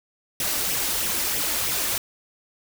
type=noise with flanger; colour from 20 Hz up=white; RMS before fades=-25 dBFS; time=0.4-1.98 s; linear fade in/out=2 ms; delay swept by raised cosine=0.34 to 3.44 ms; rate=3.1 Hz; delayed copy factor=+0.55; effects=none